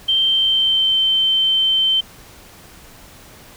sine tone with pitch glide, 3136 to 3100 Hz, G7 to G7, 0 to -20 cents, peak -13 dBFS, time 0.08-2.01 s, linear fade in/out 10 ms, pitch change -20 cents, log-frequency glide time 0.22-0.96 s, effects pink hiss -43 dBFS RMS until 3.56 s

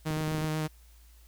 sawtooth tone with vibrato, 155.56 Hz, D#3, in tune, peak -25 dBFS, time 0.05-0.68 s, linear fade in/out 20 ms, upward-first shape square, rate 8.1 Hz, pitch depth 11 cents each way
clicks, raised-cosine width 3 ms, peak -26 dBFS, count 9, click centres 0.107 / 0.171 / 0.209 / 0.278 / 0.318 / 0.348 / 0.383 / 0.414 / 0.444 s
effects added 57 Hz sine -53 dBFS peak until 1.27 s + white hiss -63 dBFS RMS until 1.27 s

